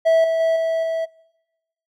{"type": "tone with level steps", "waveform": "triangle", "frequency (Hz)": 653, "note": "E5", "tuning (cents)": -17, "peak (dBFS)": [-10, -15, -13, -16, -18], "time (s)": [0.05, 1.06], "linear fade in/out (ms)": 20, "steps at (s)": [0.24, 0.4, 0.56, 0.83], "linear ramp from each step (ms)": 2, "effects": ["noise-tail reverb RT60 1.0 s tail -23 dB re dry"]}